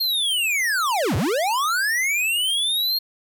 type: linear two-way sweep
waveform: square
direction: down then up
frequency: 4288 to 76.3 to 4288 Hz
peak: -20 dBFS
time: 0-2.99 s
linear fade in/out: 10 ms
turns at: 1.16 s
effects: none